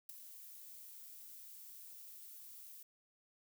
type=noise with ADSR envelope; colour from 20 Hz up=violet; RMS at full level=-44 dBFS; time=0.09-2.83 s; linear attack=4 ms; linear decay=10 ms; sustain=-10 dB; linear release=4 ms; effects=none